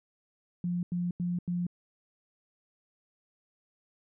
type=tone bursts; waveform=sine; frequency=176 Hz; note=F3; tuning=14 cents sharp; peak=-28 dBFS; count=4; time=0.64-1.667 s; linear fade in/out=2 ms; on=190 ms; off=89 ms; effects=none